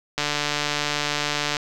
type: click train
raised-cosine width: 0.2 ms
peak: -6 dBFS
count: 205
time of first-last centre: 0.18-1.568 s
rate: 147 Hz
effects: none